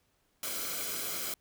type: noise with comb filter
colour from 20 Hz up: white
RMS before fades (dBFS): -36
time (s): 0.43-1.34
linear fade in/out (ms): 2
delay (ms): 1.1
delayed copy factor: -0.6
effects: pink hiss -73 dBFS RMS until 1.4 s